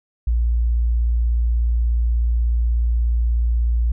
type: tone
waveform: sine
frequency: 58.27 Hz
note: A#1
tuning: in tune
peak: -15 dBFS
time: 0.27-3.92 s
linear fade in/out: 5 ms
effects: none